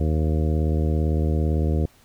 harmonic tone with a mistuned harmonic, 77.78 Hz, D#2, in tune, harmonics 1 / 2 / 3 / 4 / 5 / 6 / 7 / 9, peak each -20 / -26 / -30 / -31 / -33 / -34 / -36 / -41 dBFS, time 0-1.86 s, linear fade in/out 5 ms, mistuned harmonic 9, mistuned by -15 cents, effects pink hiss -56 dBFS RMS until 2.04 s

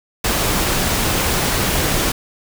pink noise, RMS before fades -18 dBFS, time 0.24-2.12 s, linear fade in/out 5 ms, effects none

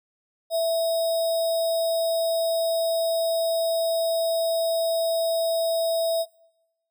sine tone with sample-and-hold, 660 Hz, E5, 2 cents sharp, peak -20 dBFS, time 0.5-6.26 s, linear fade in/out 50 ms, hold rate 4410 Hz, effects noise-tail reverb RT60 1.0 s tail -26 dB re dry

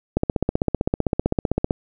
click train, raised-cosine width 2 ms, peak -5 dBFS, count 25, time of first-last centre 0.17-1.708 s, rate 15.6 Hz, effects none

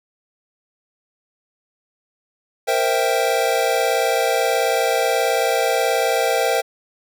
square chord, C dominant seventh, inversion third, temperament equal with one note detuned, 464.8 / 523.3 / 659.3 / 784 Hz, Bb4 / C5 / E5 / G5, -5 / 0 / 0 / 0 cents, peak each -23 dBFS, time 2.67-6.62 s, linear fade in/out 20 ms, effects none

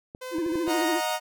clicks, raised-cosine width 2 ms, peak -26 / -27 / -29 / -33 / -23 / -26 dBFS, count 6, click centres 0.149 / 0.384 / 0.463 / 0.522 / 0.556 / 0.678 s
sawtooth tone with tremolo, 511 Hz, C5, 41 cents flat, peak -30 dBFS, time 0.21-0.83 s, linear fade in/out 10 ms, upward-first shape sine, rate 3.2 Hz, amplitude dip 45%
triangle tone with vibrato, 332.1 Hz, E4, 13 cents sharp, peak -23 dBFS, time 0.31-1.01 s, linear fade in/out 50 ms, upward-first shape sine, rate 14 Hz, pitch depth 100 cents each way
sawtooth chord, D# minor, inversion none, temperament equal with one note detuned, 622.3 / 727.7 / 932.3 Hz, D#5 / F#5 / A#5, 0 / -29 / 0 cents, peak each -26 dBFS, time 0.66-1.2 s, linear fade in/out 50 ms
effects none

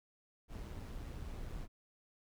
brown noise with amplitude modulation, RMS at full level -43 dBFS, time 0.48-1.68 s, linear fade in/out 50 ms, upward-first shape sine, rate 117 Hz, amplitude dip 35%, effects none

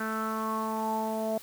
sawtooth tone with low-pass filter sweep, 220 Hz, A3, in tune, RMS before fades -31 dBFS, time 0-1.38 s, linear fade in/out 5 ms, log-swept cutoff 1500 to 680 Hz, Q 7.5, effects white hiss -49 dBFS RMS until 1.42 s

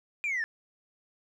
sine linear sweep, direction down, 2448 to 1722 Hz, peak -26 dBFS, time 0.24-0.44 s, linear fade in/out 0 ms, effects tanh soft clip ceiling -26 dBFS + 11-bit

